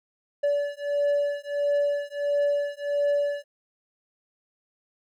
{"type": "beating tone pair", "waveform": "triangle", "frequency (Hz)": [575, 576.5], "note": ["D5", "D5"], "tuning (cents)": [-37, -32], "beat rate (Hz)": 1.5, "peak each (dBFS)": -24, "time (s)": [0.43, 3.44], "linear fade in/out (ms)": 10, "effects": []}